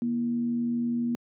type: tone with frequency modulation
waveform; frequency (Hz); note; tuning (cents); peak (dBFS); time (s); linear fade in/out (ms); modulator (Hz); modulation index
sine; 237.8; A#3; +35; -24; 0.02-1.15; 0; 92.1; 0.27
effects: high-pass 150 Hz 12 dB/octave